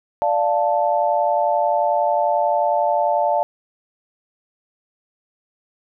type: chord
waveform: sine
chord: D minor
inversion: none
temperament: equal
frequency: 587.3 / 698.5 / 880 Hz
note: D5 / F5 / A5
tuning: 0 / 0 / 0 cents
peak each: -20 dBFS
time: 0.22-3.43 s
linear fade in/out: 0 ms
effects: none